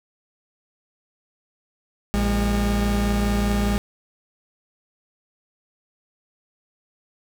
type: tone pair together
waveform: 40% pulse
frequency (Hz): 56.99 / 203.1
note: A#1 / G#3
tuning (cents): -38 / -38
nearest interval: octave + minor seventh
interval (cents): 2200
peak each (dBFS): -21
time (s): 2.14-3.78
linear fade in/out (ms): 0
effects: none